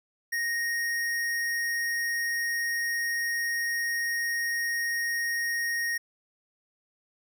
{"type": "tone with hard clipping", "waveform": "sine", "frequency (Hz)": 1864.7, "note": "A#6", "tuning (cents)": 0, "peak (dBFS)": -28, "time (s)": [0.32, 5.98], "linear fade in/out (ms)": 10, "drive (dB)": 17, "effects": []}